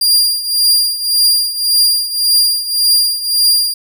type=tone with tremolo; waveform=sawtooth; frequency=4795 Hz; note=D8; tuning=35 cents sharp; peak=-4 dBFS; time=0.01-3.74 s; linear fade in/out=5 ms; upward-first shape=triangle; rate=1.8 Hz; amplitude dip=80%; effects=none